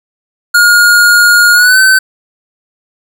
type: tone with pitch glide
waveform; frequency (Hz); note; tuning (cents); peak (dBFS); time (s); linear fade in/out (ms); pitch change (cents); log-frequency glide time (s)
square; 1428 to 1530.5; F6 to G6; +38 to -42; -4; 0.54-1.99; 10; +120; 1.53-1.79
effects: none